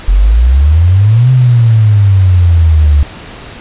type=exponential two-way sweep; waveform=sine; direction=up then down; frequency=44.02 to 130 to 71.1 Hz; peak=-3 dBFS; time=0.08-3.03 s; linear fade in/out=0 ms; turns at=1.31 s; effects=pink hiss -29 dBFS RMS until 3.6 s + resampled to 8000 Hz